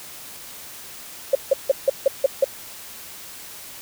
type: tone bursts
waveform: sine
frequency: 544 Hz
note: C#5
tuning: 33 cents flat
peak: -11 dBFS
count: 7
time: 1.33-2.444 s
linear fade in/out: 5 ms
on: 22 ms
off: 160 ms
effects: white hiss -39 dBFS RMS until 3.81 s